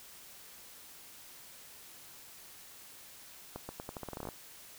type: accelerating click train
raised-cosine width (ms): 1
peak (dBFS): -26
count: 14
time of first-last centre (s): 3.56-4.288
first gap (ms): 130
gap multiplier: 0.84
effects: white hiss -53 dBFS RMS until 4.78 s